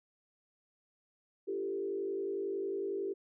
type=tone with frequency modulation; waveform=sine; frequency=392 Hz; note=G4; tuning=in tune; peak=-33 dBFS; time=1.47-3.14 s; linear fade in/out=20 ms; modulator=51 Hz; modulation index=0.92; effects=none